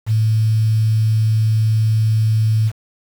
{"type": "tone with quantisation", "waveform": "sine", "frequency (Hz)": 109.9, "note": "A2", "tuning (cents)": -2, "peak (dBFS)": -12, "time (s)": [0.06, 2.72], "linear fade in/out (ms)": 50, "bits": 6, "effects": []}